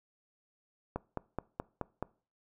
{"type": "click train", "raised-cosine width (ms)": 1, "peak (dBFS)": -20, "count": 6, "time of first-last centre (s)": [0.96, 2.026], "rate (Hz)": 4.69, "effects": ["noise-tail reverb RT60 0.4 s tail -22 dB re dry"]}